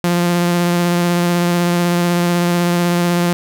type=tone with vibrato; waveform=sawtooth; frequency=174.2 Hz; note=F3; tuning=4 cents flat; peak=-9 dBFS; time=0.04-3.33 s; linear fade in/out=0 ms; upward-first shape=sine; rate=16 Hz; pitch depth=14 cents each way; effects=none